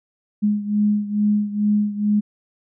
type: beating tone pair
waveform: sine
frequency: 207.7 / 210 Hz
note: G#3 / G#3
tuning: 0 / +19 cents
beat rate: 2.3 Hz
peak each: -18 / -22 dBFS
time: 0.42-2.21 s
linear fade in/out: 20 ms
effects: none